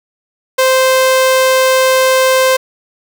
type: tone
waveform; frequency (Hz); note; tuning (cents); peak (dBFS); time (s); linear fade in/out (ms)
sawtooth; 521; C5; -7; -4; 0.58-2.57; 10
effects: none